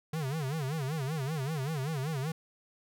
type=tone with vibrato; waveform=square; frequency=145.6 Hz; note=D3; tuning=15 cents flat; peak=-32 dBFS; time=0.13-2.32 s; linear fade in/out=5 ms; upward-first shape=sine; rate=5.2 Hz; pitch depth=200 cents each way; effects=none